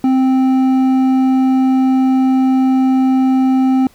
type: tone with hard clipping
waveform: triangle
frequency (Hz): 261.6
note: C4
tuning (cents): 0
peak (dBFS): -11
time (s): 0.04-3.87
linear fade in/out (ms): 2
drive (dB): 10
effects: pink hiss -49 dBFS RMS until 3.94 s